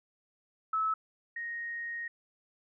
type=tone pair in turn; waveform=sine; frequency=1300 / 1868 Hz; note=E6 / A#6; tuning=-24 / +3 cents; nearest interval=tritone; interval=627 cents; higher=second; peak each=-27 / -35 dBFS; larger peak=first; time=0.73-0.94 / 1.36-2.08 s; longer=second; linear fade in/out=5 ms; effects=none

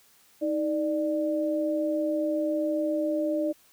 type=tone pair together; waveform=sine; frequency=314.2 / 593.1 Hz; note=D#4 / D5; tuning=+17 / +17 cents; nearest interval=major seventh; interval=1100 cents; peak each=-27 dBFS; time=0.41-3.53 s; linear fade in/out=20 ms; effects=white hiss -60 dBFS RMS until 3.72 s

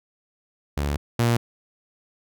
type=tone pair in turn; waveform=sawtooth; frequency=72 / 117.93 Hz; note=D2 / A#2; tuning=-34 / +21 cents; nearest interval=major sixth; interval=855 cents; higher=second; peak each=-19 / -14 dBFS; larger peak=second; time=0.77-0.97 / 1.19-1.37 s; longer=first; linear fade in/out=5 ms; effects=none

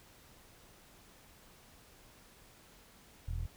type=tone with low-pass filter; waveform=sawtooth; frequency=41.2 Hz; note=E1; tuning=in tune; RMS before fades=-37 dBFS; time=3.27-3.47 s; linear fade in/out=20 ms; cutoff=100 Hz; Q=2.6; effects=pink hiss -60 dBFS RMS until 3.56 s

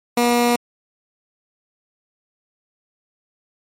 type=tone; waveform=15% pulse; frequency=240 Hz; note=B3; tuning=49 cents flat; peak=-8 dBFS; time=0.17-0.56 s; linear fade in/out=5 ms; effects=MP3 64 kbps

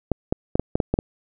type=clicks; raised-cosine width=2 ms; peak=-6 dBFS; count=8; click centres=0.117 / 0.325 / 0.555 / 0.596 / 0.755 / 0.802 / 0.94 / 0.989 s; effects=none

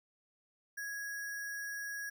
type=tone with sample-and-hold; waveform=sine; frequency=1661.2 Hz; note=G#6; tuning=in tune; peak=-38 dBFS; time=0.77-2.1 s; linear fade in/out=10 ms; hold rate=7350 Hz; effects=none

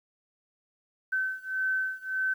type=beating tone pair; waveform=sine; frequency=1531 / 1532.7 Hz; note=G6 / G6; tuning=-41 / -39 cents; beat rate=1.7 Hz; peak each=-30 / -31 dBFS; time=1.12-2.34 s; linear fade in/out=10 ms; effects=10-bit

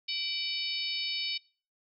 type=harmonic tone with a mistuned harmonic; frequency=746 Hz; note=F#5; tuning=14 cents sharp; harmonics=3 / 4 / 5 / 6 / 7; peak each=-39 / -37 / -36 / -36 / -40 dBFS; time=0.08-1.38 s; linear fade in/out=10 ms; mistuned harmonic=3; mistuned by=+69 cents; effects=noise-tail reverb RT60 0.4 s tail -23 dB re dry

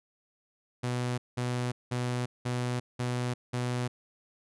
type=tone bursts; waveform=sawtooth; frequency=123.47 Hz; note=B2; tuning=in tune; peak=-25 dBFS; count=6; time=0.83-3.88 s; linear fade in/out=10 ms; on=350 ms; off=190 ms; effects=resampled to 24000 Hz

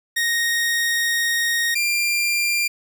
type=tone pair in turn; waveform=sawtooth; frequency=1864.7 / 2384 Hz; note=A#6 / D7; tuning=0 / +25 cents; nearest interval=major third; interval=425 cents; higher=second; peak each=-15 dBFS; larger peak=neither; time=0.16-1.75 / 1.75-2.68 s; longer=first; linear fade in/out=10 ms; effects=none

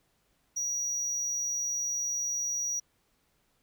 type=tone; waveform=triangle; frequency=5780 Hz; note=F#8; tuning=41 cents flat; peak=-28 dBFS; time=0.56-2.8 s; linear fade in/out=10 ms; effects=pink hiss -72 dBFS RMS until 3.62 s

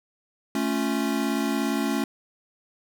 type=chord; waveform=square; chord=A augmented; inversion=none; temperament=equal; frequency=220 / 277.2 / 349.2 Hz; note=A3 / C#4 / E#4; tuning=0 / 0 / 0 cents; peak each=-28 / -27 / -32 dBFS; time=0.55-2.04 s; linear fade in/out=2 ms; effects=none

